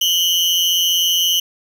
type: tone pair together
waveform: 35% pulse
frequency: 2938 / 3113 Hz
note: F#7 / G7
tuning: -13 / -13 cents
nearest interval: minor second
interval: 100 cents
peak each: -15 dBFS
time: 0.01-1.4 s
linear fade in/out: 5 ms
effects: none